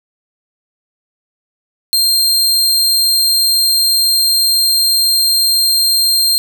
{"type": "tone", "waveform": "sawtooth", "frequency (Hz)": 4186, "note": "C8", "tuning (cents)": 0, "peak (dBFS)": -7, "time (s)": [1.93, 6.38], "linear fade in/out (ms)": 0, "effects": []}